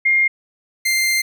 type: tone pair in turn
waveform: sine / sawtooth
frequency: 2123 / 2095 Hz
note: C7 / C7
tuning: +25 / +2 cents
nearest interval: unison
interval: 23 cents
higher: first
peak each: -12 dBFS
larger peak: neither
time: 0.05-0.28 / 0.85-1.22 s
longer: second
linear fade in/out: 10 ms
effects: none